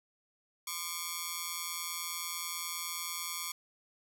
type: ring-modulated tone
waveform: 5% pulse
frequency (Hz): 1120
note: C#6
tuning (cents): +18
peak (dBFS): -21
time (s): 0.67-3.52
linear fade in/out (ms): 5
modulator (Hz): 84.7
effects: none